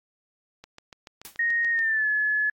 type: click train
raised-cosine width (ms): 0.2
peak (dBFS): -26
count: 9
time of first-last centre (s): 0.64-1.791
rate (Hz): 6.95
type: noise with exponential decay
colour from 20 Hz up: white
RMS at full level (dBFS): -37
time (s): 1.25-1.41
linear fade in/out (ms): 0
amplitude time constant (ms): 34
type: tone with pitch glide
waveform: sine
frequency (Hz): 1864.7 to 1709.9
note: A#6 to A6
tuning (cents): 0 to -50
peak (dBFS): -21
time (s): 1.39-2.5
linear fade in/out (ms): 5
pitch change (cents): -150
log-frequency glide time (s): 1.71-2.08
effects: AAC 64 kbps